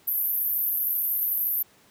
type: band-pass noise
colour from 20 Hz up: pink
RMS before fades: -26 dBFS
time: 0.07-1.63 s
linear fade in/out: 10 ms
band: 12000 to 14000 Hz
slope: 96 dB/octave
effects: pink hiss -58 dBFS RMS until 1.9 s + high-pass 100 Hz 12 dB/octave